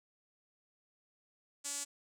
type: tone with band-pass filter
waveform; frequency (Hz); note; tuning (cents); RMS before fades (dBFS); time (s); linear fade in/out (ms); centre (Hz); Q
sawtooth; 285; C#4; +48; -40; 1.64-1.85; 20; 7700; 3.6
effects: none